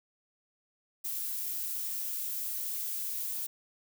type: noise with amplitude modulation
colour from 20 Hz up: violet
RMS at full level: -34 dBFS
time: 1.04-3.47 s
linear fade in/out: 10 ms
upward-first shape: sine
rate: 276 Hz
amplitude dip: 30%
effects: none